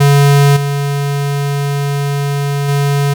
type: tone with level steps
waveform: square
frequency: 141.8 Hz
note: C#3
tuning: 40 cents sharp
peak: -6 / -14 / -11 dBFS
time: 0-3.14 s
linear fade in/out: 10 ms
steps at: 0.56 / 2.68 s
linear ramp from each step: 10 ms
effects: none